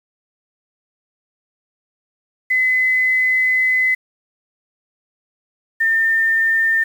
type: tone pair in turn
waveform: sine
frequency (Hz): 2026 / 1805.5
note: B6 / A6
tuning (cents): +44 / +44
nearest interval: major second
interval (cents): 200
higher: first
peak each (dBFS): -13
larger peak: neither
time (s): 2.5-3.95 / 5.8-6.84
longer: first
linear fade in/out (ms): 10
effects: 7-bit